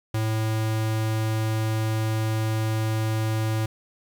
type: tone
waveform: square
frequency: 110 Hz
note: A2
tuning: in tune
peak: -23 dBFS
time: 0.14-3.66 s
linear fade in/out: 5 ms
effects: 9-bit